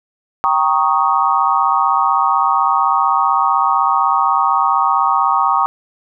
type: chord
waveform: sine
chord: Eb dominant seventh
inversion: first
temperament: equal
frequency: 784 / 932.3 / 1108.7 / 1244.5 Hz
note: G5 / Bb5 / Db6 / Eb6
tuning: 0 / 0 / 0 / 0 cents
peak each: -18 / -17 / -16 / -17 dBFS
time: 0.44-5.66 s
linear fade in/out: 0 ms
effects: none